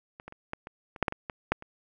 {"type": "clicks", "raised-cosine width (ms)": 0.5, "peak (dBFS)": [-28, -27, -30, -18, -25, -28, -8, -11, -19, -19, -8, -28], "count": 12, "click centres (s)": [0.199, 0.28, 0.324, 0.534, 0.671, 0.962, 1.027, 1.082, 1.124, 1.298, 1.52, 1.624], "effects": []}